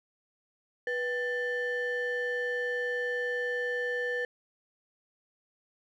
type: ring-modulated tone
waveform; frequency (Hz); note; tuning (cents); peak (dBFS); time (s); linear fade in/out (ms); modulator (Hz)
triangle; 640; D#5; +49; -24; 0.87-4.25; 2; 1130
effects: none